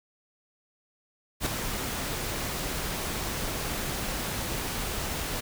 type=noise with ADSR envelope; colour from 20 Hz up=pink; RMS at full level=-26 dBFS; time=1.4-5.41 s; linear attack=62 ms; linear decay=4 ms; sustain=-6 dB; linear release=14 ms; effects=none